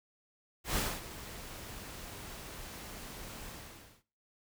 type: noise with ADSR envelope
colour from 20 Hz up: pink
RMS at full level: -31 dBFS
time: 0.64-4.03 s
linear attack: 120 ms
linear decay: 240 ms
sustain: -15 dB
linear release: 550 ms
effects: noise-tail reverb RT60 0.4 s tail -19 dB re dry